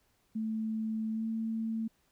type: tone with pitch glide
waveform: sine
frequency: 220 to 223.7 Hz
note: A3 to A3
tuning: 0 to +29 cents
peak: -31 dBFS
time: 0.35-1.88 s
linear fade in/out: 10 ms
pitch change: +29 cents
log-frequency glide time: 1.12-1.25 s
effects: pink hiss -72 dBFS RMS until 2.11 s